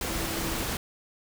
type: tone in noise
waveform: sine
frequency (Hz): 329.4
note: E4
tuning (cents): -1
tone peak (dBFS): -37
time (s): 0.08-0.63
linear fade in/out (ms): 2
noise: pink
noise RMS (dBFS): -31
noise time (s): 0.01-0.77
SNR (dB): -9
effects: none